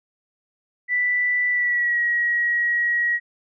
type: tone with pitch glide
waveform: sine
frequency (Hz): 1975.5 to 1903.8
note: B6 to A#6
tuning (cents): 0 to +36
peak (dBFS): -18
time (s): 0.88-3.2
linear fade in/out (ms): 50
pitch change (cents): -64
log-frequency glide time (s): 1.5-2
effects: none